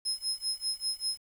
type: tone with tremolo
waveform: 35% pulse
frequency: 5140 Hz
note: E8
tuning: 45 cents flat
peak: -25 dBFS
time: 0.05-1.18 s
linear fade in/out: 10 ms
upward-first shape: sine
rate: 5.1 Hz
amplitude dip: 95%
effects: 9-bit